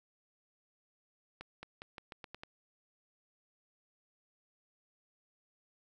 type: accelerating click train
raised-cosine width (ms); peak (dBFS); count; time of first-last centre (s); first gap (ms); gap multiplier
0.3; -29; 8; 1.41-2.435; 220; 0.86
effects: 11-bit